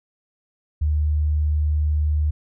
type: tone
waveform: sine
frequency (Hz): 75.5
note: D2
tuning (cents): +48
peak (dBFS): -17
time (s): 0.81-2.31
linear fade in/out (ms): 10
effects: none